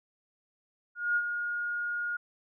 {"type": "tone with ADSR envelope", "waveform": "sine", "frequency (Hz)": 1430, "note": "F6", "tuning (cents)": 41, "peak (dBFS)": -23, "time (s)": [0.95, 2.17], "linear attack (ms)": 210, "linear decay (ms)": 57, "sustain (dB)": -7, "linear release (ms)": 9, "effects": []}